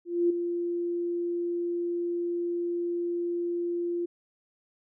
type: tone with ADSR envelope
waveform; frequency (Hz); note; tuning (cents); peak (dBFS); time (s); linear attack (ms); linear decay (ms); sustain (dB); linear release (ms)
sine; 346.3; F4; -15; -19; 0.05-4.06; 250; 7; -8; 11
effects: none